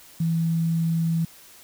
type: tone with quantisation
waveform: sine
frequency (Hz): 164.81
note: E3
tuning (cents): 0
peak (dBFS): -20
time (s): 0.2-1.25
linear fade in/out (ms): 5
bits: 8
effects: white hiss -49 dBFS RMS until 1.63 s